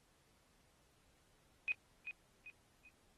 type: tone with echo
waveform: sine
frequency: 2500 Hz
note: D#7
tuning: 8 cents sharp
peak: -34 dBFS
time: 1.68-1.72 s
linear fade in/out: 0 ms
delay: 390 ms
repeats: 3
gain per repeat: -8 dB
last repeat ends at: 2.89 s
effects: pink hiss -73 dBFS RMS until 3.17 s + AAC 32 kbps